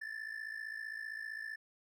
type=ring-modulated tone; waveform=triangle; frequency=1760 Hz; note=A6; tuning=in tune; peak=-36 dBFS; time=0.01-1.56 s; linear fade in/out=10 ms; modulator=27.7 Hz; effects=none